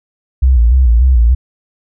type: tone with vibrato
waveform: sine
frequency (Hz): 61.1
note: B1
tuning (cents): -18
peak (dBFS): -5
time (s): 0.42-1.35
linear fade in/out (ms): 10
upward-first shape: square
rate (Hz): 3.4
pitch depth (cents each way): 100
effects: none